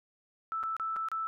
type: tone with dropouts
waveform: sine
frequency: 1318.5 Hz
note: E6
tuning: in tune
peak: -31 dBFS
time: 0.52-1.27 s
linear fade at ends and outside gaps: 0 ms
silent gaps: 0.63-0.636 / 0.766-0.798 / 0.961-0.966 / 1.086-1.116 s
effects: none